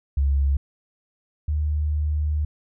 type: tone pair in turn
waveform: sine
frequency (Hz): 69.3 / 75.35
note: C#2 / D2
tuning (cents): 0 / +45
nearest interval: minor second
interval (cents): 145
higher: second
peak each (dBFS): -17 / -20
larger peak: first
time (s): 0.17-0.57 / 1.48-2.45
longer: second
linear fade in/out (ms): 5
effects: none